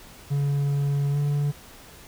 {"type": "tone with pitch glide", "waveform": "triangle", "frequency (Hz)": [141.8, 144.7], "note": ["C#3", "D3"], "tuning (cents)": [40, -25], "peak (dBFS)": -19, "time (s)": [0.3, 1.52], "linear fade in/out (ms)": 20, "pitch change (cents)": 35, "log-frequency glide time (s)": [1.11, 1.17], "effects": ["pink hiss -47 dBFS RMS until 2.07 s"]}